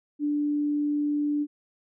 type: tone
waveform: sine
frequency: 293.7 Hz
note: D4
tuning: in tune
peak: -23 dBFS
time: 0.19-1.47 s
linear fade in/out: 50 ms
effects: none